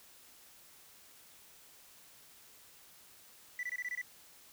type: tone bursts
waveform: sine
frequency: 1975.5 Hz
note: B6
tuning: in tune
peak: -33 dBFS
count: 7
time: 3.59-4.015 s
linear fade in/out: 2 ms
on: 41 ms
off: 23 ms
effects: tanh soft clip ceiling -34 dBFS + white hiss -59 dBFS RMS until 4.52 s